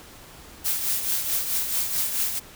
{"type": "noise with tremolo", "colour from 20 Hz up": "blue", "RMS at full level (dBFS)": -23, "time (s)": [0.64, 2.4], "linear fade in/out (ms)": 20, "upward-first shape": "triangle", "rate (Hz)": 4.6, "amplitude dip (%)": 60, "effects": ["pink hiss -46 dBFS RMS until 2.55 s"]}